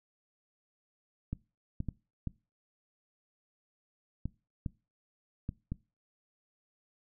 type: clicks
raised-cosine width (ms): 5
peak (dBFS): -22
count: 8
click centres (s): 1.33 / 1.804 / 1.887 / 2.273 / 4.256 / 4.662 / 5.491 / 5.72
effects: noise-tail reverb RT60 0.3 s tail -22 dB re dry